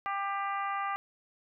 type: harmonic tone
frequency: 396.7 Hz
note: G4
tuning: 21 cents sharp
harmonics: 2 / 3 / 4 / 5 / 6 / 7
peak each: -35 / -33 / -43 / -41 / -48 / -50 dBFS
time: 0.06-0.96 s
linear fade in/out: 0 ms
effects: none